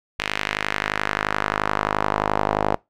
sawtooth tone with band-pass filter sweep, 51.5 Hz, G#1, 14 cents flat, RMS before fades -24 dBFS, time 0.19-2.76 s, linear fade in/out 5 ms, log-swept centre 2500 to 760 Hz, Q 1.6, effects noise-tail reverb RT60 0.2 s tail -23 dB re dry

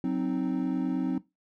triangle chord, C diminished, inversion second, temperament equal, 185 / 261.6 / 311.1 Hz, Gb3 / C4 / Eb4, 0 / 0 / 0 cents, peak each -29 / -26 / -30 dBFS, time 0.04-1.18 s, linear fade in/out 2 ms, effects noise-tail reverb RT60 0.2 s tail -18 dB re dry + tanh soft clip ceiling -16 dBFS

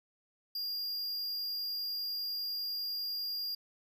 square tone, 4815 Hz, D8, 42 cents sharp, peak -35 dBFS, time 0.55-3.55 s, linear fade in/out 5 ms, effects none

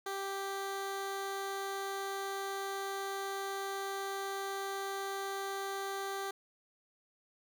15% pulse tone, 392 Hz, G4, in tune, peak -30 dBFS, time 0.06-6.31 s, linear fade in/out 5 ms, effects none

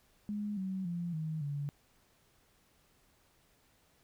sine tone with pitch steps, 207.7 / 189.36 / 172.65 / 157.41 / 143.51 Hz, G#3 / F#3 / F3 / D#3 / D3, 0 / +40 / -20 / +20 / -40 cents, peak -34 dBFS, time 0.29-1.69 s, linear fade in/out 0 ms, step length 280 ms, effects pink hiss -69 dBFS RMS until 4.03 s

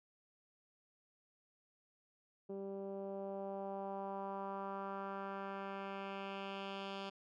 10% pulse tone with low-pass filter sweep, 196 Hz, G3, in tune, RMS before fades -44 dBFS, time 2.49-7.1 s, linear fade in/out 10 ms, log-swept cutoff 410 to 3800 Hz, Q 2, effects none

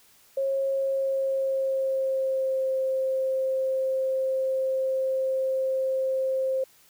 sine tone with pitch glide, 542 to 527.2 Hz, C#5 to C5, -39 to +13 cents, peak -23 dBFS, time 0.37-6.64 s, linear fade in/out 5 ms, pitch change -48 cents, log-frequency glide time 0.7-2.69 s, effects white hiss -58 dBFS RMS until 6.89 s

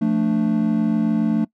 triangle chord, D minor, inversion first, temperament equal with one note detuned, 174.61 / 221.7 / 293.7 Hz, F3 / A3 / D4, 0 / +13 / 0 cents, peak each -22 / -16 / -21 dBFS, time 0.01-1.45 s, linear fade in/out 10 ms, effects noise-tail reverb RT60 0.1 s tail -22 dB re dry

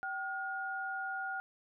sine tone pair together, 771 / 1429.6 Hz, G5 / F6, -29 / +40 cents, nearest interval major seventh, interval 1069 cents, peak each -40 / -37 dBFS, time 0.03-1.4 s, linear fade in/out 0 ms, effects none

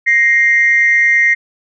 sine tone pair together, 1872 / 2101 Hz, A#6 / C7, +7 / +7 cents, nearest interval major second, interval 200 cents, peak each -10 dBFS, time 0.06-1.35 s, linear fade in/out 20 ms, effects tanh soft clip ceiling -1 dBFS

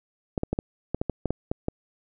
clicks, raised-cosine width 2 ms, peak -12 dBFS, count 11, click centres 0.378 / 0.434 / 0.53 / 0.589 / 0.946 / 1.015 / 1.097 / 1.257 / 1.306 / 1.515 / 1.684 s, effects none

